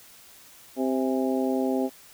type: harmonic tone with a mistuned harmonic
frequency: 130.81 Hz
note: C3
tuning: in tune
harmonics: 2 / 3 / 4 / 5 / 6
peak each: -25 / -29 / -31 / -33 / -35 dBFS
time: 0.76-1.9 s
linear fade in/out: 50 ms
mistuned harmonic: 6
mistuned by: +71 cents
effects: white hiss -51 dBFS RMS until 2.13 s